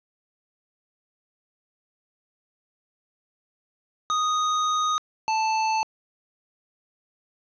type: tone pair in turn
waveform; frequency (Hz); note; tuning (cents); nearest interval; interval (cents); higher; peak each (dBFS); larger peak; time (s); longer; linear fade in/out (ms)
square; 1244.5 / 880; D#6 / A5; 0 / 0; tritone; 600; first; -22; neither; 4.1-4.98 / 5.28-5.83; first; 0
effects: resampled to 16000 Hz + 9-bit